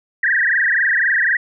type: tone with frequency modulation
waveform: sine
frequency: 1760 Hz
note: A6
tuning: in tune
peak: -13 dBFS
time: 0.23-1.37 s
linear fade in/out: 5 ms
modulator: 23.9 Hz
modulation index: 7.9
effects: none